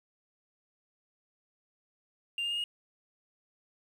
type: tone with pitch steps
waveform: sine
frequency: 2794 / 2817 / 2840 / 2863 Hz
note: F7 / F7 / F7 / F7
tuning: 0 / +14 / +28 / +42 cents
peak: -28 dBFS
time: 2.38-2.64 s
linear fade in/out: 2 ms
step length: 65 ms
effects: tanh soft clip ceiling -29 dBFS + 10-bit